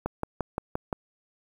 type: click train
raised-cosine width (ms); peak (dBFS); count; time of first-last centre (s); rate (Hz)
1; -14; 6; 0.06-0.928; 5.76
effects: 8-bit